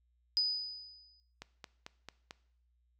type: tone with exponential decay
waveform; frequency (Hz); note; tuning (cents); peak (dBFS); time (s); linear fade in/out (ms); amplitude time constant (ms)
sine; 4978; D#8; 0; -25; 0.37-1.2; 0; 180
type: click train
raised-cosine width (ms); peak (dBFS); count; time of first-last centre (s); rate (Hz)
0.2; -27; 5; 1.42-2.309; 4.5
effects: noise-tail reverb RT60 0.7 s tail -19 dB re dry + added 60 Hz sine -70 dBFS peak until 2.99 s